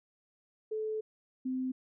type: tone pair in turn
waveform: sine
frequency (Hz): 434 / 258.1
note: A4 / C4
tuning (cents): -24 / -23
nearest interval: major sixth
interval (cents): 899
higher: first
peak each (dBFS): -32 / -31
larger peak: second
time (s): 0.71-1.01 / 1.45-1.72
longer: first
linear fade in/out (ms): 10
effects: none